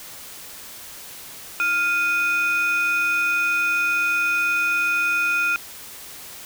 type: tone pair together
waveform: sine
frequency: 1400 / 2481 Hz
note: F6 / D#7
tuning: +4 / -6 cents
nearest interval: minor seventh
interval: 990 cents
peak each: -19 dBFS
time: 1.6-5.56 s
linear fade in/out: 0 ms
effects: tanh soft clip ceiling -15 dBFS + white hiss -39 dBFS RMS until 6.45 s